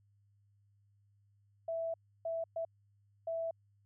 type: tone bursts at uneven times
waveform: sine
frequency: 659.3 Hz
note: E5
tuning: in tune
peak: -34 dBFS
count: 4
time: 1.68-1.94 / 2.25-2.44 / 2.56-2.65 / 3.27-3.51 s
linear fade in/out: 5 ms
effects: added 101 Hz sine -67 dBFS peak until 3.85 s